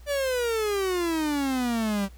45% pulse exponential sweep, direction down, 587.3 to 192.3 Hz, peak -24 dBFS, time 0.06-2.09 s, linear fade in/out 50 ms, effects added 60 Hz sine -44 dBFS peak until 2.17 s + pink hiss -58 dBFS RMS until 2.17 s

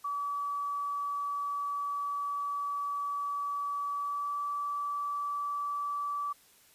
sine tone with pitch glide, 1146 to 1155.3 Hz, D6 to D6, -43 to -29 cents, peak -31 dBFS, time 0.04-6.33 s, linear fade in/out 10 ms, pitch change +14 cents, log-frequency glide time 3.96-4.38 s, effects white hiss -61 dBFS RMS until 6.74 s + resampled to 32000 Hz

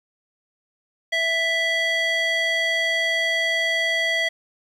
square tone with band-pass filter, 659.3 Hz, E5, in tune, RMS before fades -22 dBFS, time 1.12-4.29 s, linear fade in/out 10 ms, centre 2500 Hz, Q 3.3, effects 9-bit

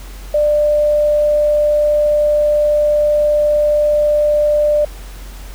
sine tone, 595 Hz, D5, 22 cents sharp, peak -10 dBFS, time 0.34-4.85 s, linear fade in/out 5 ms, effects added 46 Hz sine -29 dBFS peak until 5.54 s + pink hiss -39 dBFS RMS until 5.54 s

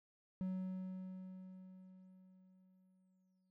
triangle tone with exponential decay, 186.4 Hz, F#3, 13 cents sharp, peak -35 dBFS, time 0.41-3.5 s, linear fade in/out 0 ms, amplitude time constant 670 ms, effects none

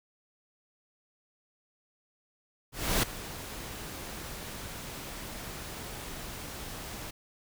pink noise with ADSR envelope, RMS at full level -25 dBFS, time 2.72-7.11 s, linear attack 310 ms, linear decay 6 ms, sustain -16 dB, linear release 10 ms, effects none

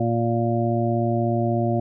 harmonic tone, 116.54 Hz, A#2, in tune, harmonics 1 / 2 / 3 / 5 / 6, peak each -23 / -25 / -26 / -28 / -27 dBFS, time 0-1.8 s, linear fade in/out 5 ms, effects none

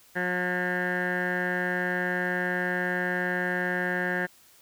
15% pulse tone with low-pass filter, 180 Hz, F#3, 47 cents flat, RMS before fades -28 dBFS, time 0.15-4.27 s, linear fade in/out 20 ms, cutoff 1700 Hz, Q 7.1, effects white hiss -57 dBFS RMS until 4.61 s

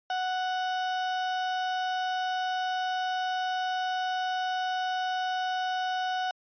35% pulse tone, 740 Hz, F#5, in tune, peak -26 dBFS, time 0.1-6.31 s, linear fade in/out 2 ms, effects resampled to 11025 Hz

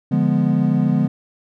triangle chord, D diminished seventh, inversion none, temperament equal, 146.83 / 174.61 / 207.7 / 246.9 Hz, D3 / F3 / Ab3 / Cb4, 0 / 0 / 0 / 0 cents, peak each -18 dBFS, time 0.11-1.08 s, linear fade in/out 10 ms, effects none

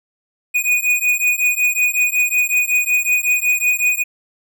square beating tone pair, 2471 / 2476.4 Hz, D#7 / D#7, -13 / -9 cents, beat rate 5.4 Hz, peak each -18 dBFS, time 0.54-4.04 s, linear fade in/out 20 ms, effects none

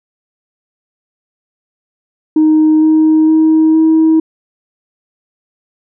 sine tone with pitch steps, 311.1 / 313.8 / 316.5 / 319.3 Hz, D#4 / D#4 / D#4 / D#4, 0 / +15 / +30 / +45 cents, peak -4 dBFS, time 2.36-4.2 s, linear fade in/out 5 ms, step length 460 ms, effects tanh soft clip ceiling -3 dBFS

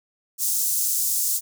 pink high-pass noise, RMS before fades -23 dBFS, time 0.38-1.41 s, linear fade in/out 50 ms, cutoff 6500 Hz, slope 24 dB/octave, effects none

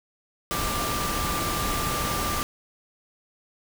sine tone in noise, 1183 Hz, D6, 12 cents sharp, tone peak -30 dBFS, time 0.51-2.43 s, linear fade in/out 0 ms, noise pink, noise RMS -28 dBFS, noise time 0.51-2.43 s, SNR -5 dB, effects none

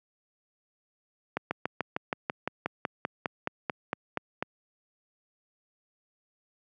slowing click train, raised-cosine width 0.5 ms, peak -13 dBFS, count 17, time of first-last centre 1.37-4.425 s, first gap 140 ms, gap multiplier 1.04, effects high-pass 150 Hz 12 dB/octave

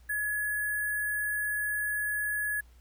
sine tone with sample-and-hold, 1692 Hz, G#6, 32 cents sharp, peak -28 dBFS, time 0.09-2.61 s, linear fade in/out 10 ms, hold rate 11025 Hz, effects added 60 Hz sine -53 dBFS peak until 2.8 s + pink hiss -66 dBFS RMS until 2.8 s

